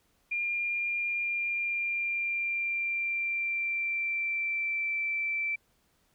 sine tone with pitch glide, 2403 to 2333 Hz, D7 to D7, +39 to -12 cents, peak -28 dBFS, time 0.31-5.56 s, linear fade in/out 10 ms, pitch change -51 cents, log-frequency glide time 1.19-4.96 s, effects pink hiss -70 dBFS RMS until 6.14 s

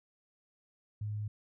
sine tone, 105.3 Hz, G#2, 24 cents sharp, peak -34 dBFS, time 1.01-1.28 s, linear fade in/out 5 ms, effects none

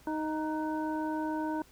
harmonic tone with a mistuned harmonic, 311.1 Hz, D#4, in tune, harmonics 1 / 2 / 3 / 5, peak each -32 / -40 / -36 / -45 dBFS, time 0.07-1.62 s, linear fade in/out 2 ms, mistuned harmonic 5, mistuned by -56 cents, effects added 60 Hz sine -62 dBFS peak until 1.71 s + pink hiss -60 dBFS RMS until 1.71 s

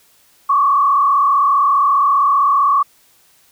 sine tone with frequency modulation, 1129 Hz, C#6, 31 cents sharp, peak -10 dBFS, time 0.49-2.83 s, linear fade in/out 10 ms, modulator 35.2 Hz, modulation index 1.3, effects white hiss -53 dBFS RMS until 3.51 s

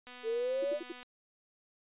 click train, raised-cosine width 0.2 ms, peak -32 dBFS, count 239, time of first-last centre 0.07-1.03 s, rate 248 Hz
sine exponential sweep, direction up, 440 to 604 Hz, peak -30 dBFS, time 0.23-0.8 s, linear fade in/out 50 ms
sine tone bursts, 342.2 Hz, F4, 35 cents flat, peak -37 dBFS, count 4, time 0.62-0.922 s, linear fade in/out 5 ms, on 26 ms, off 66 ms
effects resampled to 8000 Hz

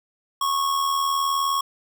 square tone with amplitude modulation, 1100 Hz, C#6, 14 cents flat, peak -19 dBFS, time 0.41-1.61 s, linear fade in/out 5 ms, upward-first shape sine, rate 79.8 Hz, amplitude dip 50%, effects none

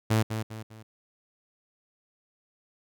sawtooth tone with echo, 110 Hz, A2, in tune, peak -17 dBFS, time 0.1-0.23 s, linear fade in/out 10 ms, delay 200 ms, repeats 3, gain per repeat -8 dB, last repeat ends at 0.83 s, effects none

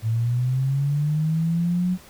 sine linear sweep, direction up, 109.6 to 184.3 Hz, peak -19 dBFS, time 0.02-1.98 s, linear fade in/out 50 ms, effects pink hiss -48 dBFS RMS until 2.09 s

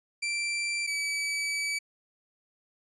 sawtooth tone pair in turn, 2349 / 2294 Hz, D7 / D7, 0 / -41 cents, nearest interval unison, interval 41 cents, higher first, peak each -25 dBFS, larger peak neither, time 0.22-0.87 / 0.87-1.79 s, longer second, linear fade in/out 10 ms, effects resampled to 24000 Hz

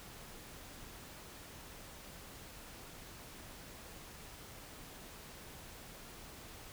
silence, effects pink hiss -52 dBFS RMS until 6.72 s

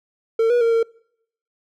triangle tone with pitch steps, 452.3 / 483.4 / 460.7 / 456.7 Hz, A4 / B4 / A#4 / A#4, +48 / -37 / -20 / -36 cents, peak -12 dBFS, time 0.39-0.83 s, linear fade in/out 5 ms, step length 110 ms, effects noise-tail reverb RT60 0.7 s tail -25 dB re dry

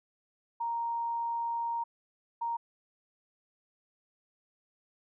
sine tone bursts at uneven times, 932.3 Hz, A#5, in tune, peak -30 dBFS, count 2, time 0.6-1.84 / 2.41-2.57 s, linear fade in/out 10 ms, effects none

